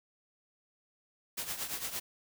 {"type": "noise with tremolo", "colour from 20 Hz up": "white", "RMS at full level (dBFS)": -35, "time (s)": [1.37, 2], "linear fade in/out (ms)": 10, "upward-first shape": "triangle", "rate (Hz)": 8.8, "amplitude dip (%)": 75, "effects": []}